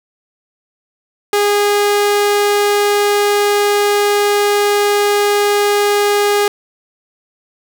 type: tone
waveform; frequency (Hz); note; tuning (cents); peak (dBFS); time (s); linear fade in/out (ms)
sawtooth; 410.4; G#4; -21; -7; 1.33-6.48; 2
effects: none